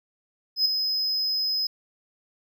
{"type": "tone with ADSR envelope", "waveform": "triangle", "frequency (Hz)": 5070, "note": "D#8", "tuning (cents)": 32, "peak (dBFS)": -15, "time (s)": [0.56, 1.67], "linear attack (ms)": 96, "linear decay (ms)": 3, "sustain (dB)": -7, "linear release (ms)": 4, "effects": []}